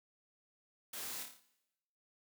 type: noise with echo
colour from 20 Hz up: white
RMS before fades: -45 dBFS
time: 0.93-1.23 s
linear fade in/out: 5 ms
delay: 28 ms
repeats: 6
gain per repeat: -4 dB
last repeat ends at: 1.398 s
effects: noise-tail reverb RT60 0.9 s tail -17 dB re dry + high-pass 150 Hz 12 dB/octave